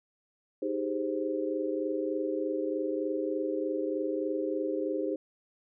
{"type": "chord", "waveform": "sine", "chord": "Ab major seventh", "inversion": "second", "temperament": "equal", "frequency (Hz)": [311.1, 392, 415.3, 523.3], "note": ["Eb4", "G4", "Ab4", "C5"], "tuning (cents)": [0, 0, 0, 0], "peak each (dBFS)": [-33, -34, -37, -34], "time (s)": [0.62, 5.16], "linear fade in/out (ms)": 5, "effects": []}